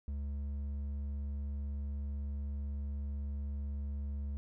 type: tone with hard clipping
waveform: sine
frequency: 71 Hz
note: C#2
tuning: 42 cents sharp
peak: -37 dBFS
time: 0.08-4.37 s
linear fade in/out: 0 ms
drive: 5 dB
effects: none